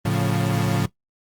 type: chord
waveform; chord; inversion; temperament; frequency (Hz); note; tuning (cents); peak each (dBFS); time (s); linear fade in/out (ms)
35% pulse; A augmented; none; equal; 110 / 138.59 / 174.61; A2 / C#3 / E#3; 0 / 0 / 0; -22; 0.05-0.86; 5
effects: noise-tail reverb RT60 0.1 s tail -17 dB re dry + Opus 24 kbps